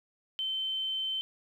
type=tone; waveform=sine; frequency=3087 Hz; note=G7; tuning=27 cents flat; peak=-30 dBFS; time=0.39-1.21 s; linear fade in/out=0 ms; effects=10-bit